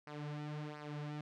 sawtooth tone with flanger, 149.2 Hz, D3, 28 cents sharp, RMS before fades -44 dBFS, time 0.07-1.21 s, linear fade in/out 2 ms, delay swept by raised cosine 0.28 to 4.88 ms, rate 1.4 Hz, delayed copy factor -0.75, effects low-pass 4000 Hz 12 dB/octave

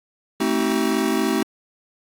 square chord, A diminished seventh, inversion none, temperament just, 220 / 264 / 316.8 / 380.2 Hz, A3 / C4 / Eb4 / Gb4, 0 / +16 / +31 / +47 cents, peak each -25 dBFS, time 0.4-1.43 s, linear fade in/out 5 ms, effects AAC 64 kbps

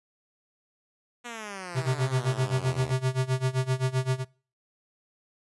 5% pulse exponential sweep, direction down, 245.3 to 73.42 Hz, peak -25 dBFS, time 1.24-2.93 s, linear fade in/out 20 ms
square tone with tremolo, 130 Hz, C3, 11 cents flat, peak -22 dBFS, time 1.74-4.25 s, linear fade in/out 50 ms, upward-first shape sine, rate 7.7 Hz, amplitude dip 90%
effects noise-tail reverb RT60 0.4 s tail -24 dB re dry + resampled to 24000 Hz

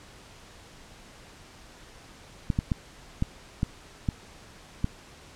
clicks, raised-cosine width 5 ms, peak -12 dBFS, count 7, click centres 2.502 / 2.589 / 2.718 / 3.224 / 3.631 / 4.088 / 4.844 s, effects pink hiss -50 dBFS RMS until 5.35 s + low-pass 8000 Hz 12 dB/octave

